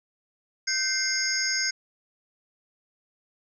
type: tone cluster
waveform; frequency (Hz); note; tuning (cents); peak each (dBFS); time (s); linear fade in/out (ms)
sine; 1541 / 2099 / 4950 / 5350 / 6510; G6 / C7 / D#8 / E8 / G#8; -30 / +5 / -10 / +25 / -36; -30; 0.67-1.71; 10
effects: tanh soft clip ceiling -12 dBFS